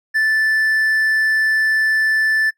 triangle tone, 1757 Hz, A6, 3 cents flat, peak -12 dBFS, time 0.14-2.51 s, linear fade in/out 20 ms, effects noise-tail reverb RT60 0.1 s tail -19 dB re dry

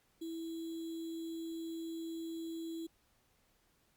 sine tone with sample-and-hold, 328.7 Hz, E4, 5 cents flat, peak -39 dBFS, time 0.21-2.87 s, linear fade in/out 10 ms, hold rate 3675 Hz, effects pink hiss -73 dBFS RMS until 3.96 s + Opus 48 kbps

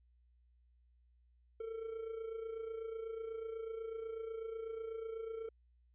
triangle tone with amplitude modulation, 449.3 Hz, A4, 36 cents sharp, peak -36 dBFS, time 1.6-5.49 s, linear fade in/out 5 ms, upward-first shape sine, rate 28.1 Hz, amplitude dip 60%, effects added 60 Hz sine -66 dBFS peak until 5.94 s + resampled to 8000 Hz

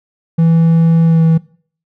triangle tone with pitch glide, 164.81 to 162.54 Hz, E3 to E3, 0 to -24 cents, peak -5 dBFS, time 0.38-1.38 s, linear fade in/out 10 ms, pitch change -24 cents, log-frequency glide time 1.05-1.23 s, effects noise-tail reverb RT60 0.5 s tail -21 dB re dry

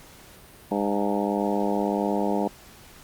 harmonic tone with a mistuned harmonic, 101.6 Hz, G#2, 38 cents flat, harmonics 2 / 3 / 4 / 5 / 6 / 7 / 8 / 9, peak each -27 / -29 / -30 / -31 / -32 / -32 / -33 / -34 dBFS, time 0.71-2.48 s, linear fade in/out 5 ms, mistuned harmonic 8, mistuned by +52 cents, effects pink hiss -49 dBFS RMS until 3.03 s + Opus 48 kbps

